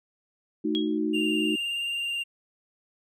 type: chord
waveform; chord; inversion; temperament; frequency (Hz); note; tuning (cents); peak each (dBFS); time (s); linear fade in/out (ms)
sine; D# diminished; second; equal; 220 / 311.1 / 370; A3 / D#4 / F#4; 0 / 0 / 0; -30 / -26 / -31; 0.64-1.56; 10
type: tone with exponential decay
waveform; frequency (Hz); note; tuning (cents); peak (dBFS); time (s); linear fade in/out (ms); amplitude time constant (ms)
sine; 3296; G#7; -14; -25; 0.75-0.98; 0; 48
type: tone with vibrato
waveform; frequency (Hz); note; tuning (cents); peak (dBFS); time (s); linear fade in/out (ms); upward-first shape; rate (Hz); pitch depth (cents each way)
triangle; 2794; F7; 0; -26; 1.13-2.24; 20; sine; 19; 22
effects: none